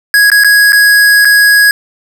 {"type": "tone with dropouts", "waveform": "square", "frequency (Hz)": 1661.2, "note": "G#6", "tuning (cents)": 0, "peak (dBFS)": -4, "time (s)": [0.14, 1.71], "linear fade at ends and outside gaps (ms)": 1, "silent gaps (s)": [[0.301, 0.317], [0.437, 0.445], [0.722, 0.73], [1.248, 1.253]], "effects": []}